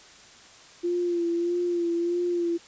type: tone with vibrato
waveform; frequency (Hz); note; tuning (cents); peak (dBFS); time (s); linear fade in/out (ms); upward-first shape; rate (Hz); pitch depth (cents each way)
sine; 345.7; F4; -18; -23; 0.83-2.58; 20; sine; 1.6; 33
effects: white hiss -50 dBFS RMS until 2.67 s + resampled to 16000 Hz